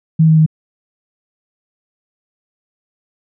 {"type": "tone with pitch steps", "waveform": "sine", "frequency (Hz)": [160, 158.44, 156.89], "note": ["D#3", "D#3", "D#3"], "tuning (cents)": [49, 32, 15], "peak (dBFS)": -6, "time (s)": [0.19, 0.463], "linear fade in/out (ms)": 10, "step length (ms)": 91, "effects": []}